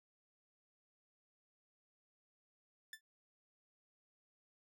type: tone with exponential decay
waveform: sawtooth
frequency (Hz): 1760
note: A6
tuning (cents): 0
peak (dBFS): -40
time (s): 2.93-3.01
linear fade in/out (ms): 2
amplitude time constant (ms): 16
effects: none